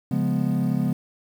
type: chord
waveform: triangle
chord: C# dominant seventh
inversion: none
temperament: equal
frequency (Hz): 138.59 / 174.61 / 207.7 / 246.9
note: C#3 / E#3 / G#3 / B3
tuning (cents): 0 / 0 / 0 / 0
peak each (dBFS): -24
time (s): 0.11-0.93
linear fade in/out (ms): 5
effects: 8-bit